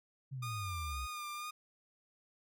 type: exponential sweep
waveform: sine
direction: down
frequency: 138.59 to 61.74 Hz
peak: -39 dBFS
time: 0.31-1.07 s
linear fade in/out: 20 ms
type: tone with vibrato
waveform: sawtooth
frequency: 1213 Hz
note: D#6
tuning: 44 cents flat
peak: -37 dBFS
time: 0.42-1.51 s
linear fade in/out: 10 ms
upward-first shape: sine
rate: 2 Hz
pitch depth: 32 cents each way
effects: none